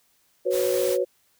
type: chord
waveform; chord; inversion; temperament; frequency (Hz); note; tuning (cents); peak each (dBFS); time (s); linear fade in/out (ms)
sine; F# suspended fourth; none; equal with one note detuned; 370 / 493.9 / 548.3; F#4 / B4 / C#5; 0 / 0 / -19; -25; 0.45-1.05; 20
type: noise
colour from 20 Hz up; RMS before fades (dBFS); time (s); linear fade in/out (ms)
white; -33; 0.5-0.98; 50
effects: white hiss -65 dBFS RMS until 1.39 s